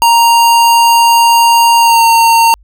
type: tone with pitch glide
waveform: square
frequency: 932.3 to 917.3 Hz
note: A#5 to A#5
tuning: 0 to -28 cents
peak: -5 dBFS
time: 0.02-2.54 s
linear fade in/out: 0 ms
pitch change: -28 cents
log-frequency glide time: 1.78-2.04 s
effects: added 50 Hz sine -40 dBFS peak until 2.63 s